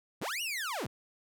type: linear two-way sweep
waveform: sawtooth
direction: up then down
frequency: 49 to 2960 to 49 Hz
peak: -30 dBFS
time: 0.21-0.87 s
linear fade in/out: 10 ms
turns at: 0.42 s
effects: none